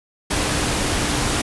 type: tone in noise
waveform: sine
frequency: 293.7 Hz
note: D4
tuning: in tune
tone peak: -30 dBFS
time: 0.3-1.42 s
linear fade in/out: 10 ms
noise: pink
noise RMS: -21 dBFS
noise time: 0.3-1.42 s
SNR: -12 dB
effects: resampled to 24000 Hz